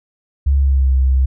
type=tone with pitch glide; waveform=sine; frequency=69.2 to 65.62 Hz; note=C#2 to C2; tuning=-2 to +6 cents; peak=-10 dBFS; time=0.46-1.26 s; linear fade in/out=10 ms; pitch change=-92 cents; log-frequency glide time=0.58-0.92 s; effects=none